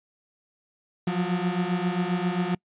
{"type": "beating tone pair", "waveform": "35% pulse", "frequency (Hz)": [174.9, 182.4], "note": ["F3", "F#3"], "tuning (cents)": [3, -24], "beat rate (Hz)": 7.5, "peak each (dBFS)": -25, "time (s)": [1.07, 2.55], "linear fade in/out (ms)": 5, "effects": ["noise-tail reverb RT60 0.1 s tail -26 dB re dry", "resampled to 8000 Hz"]}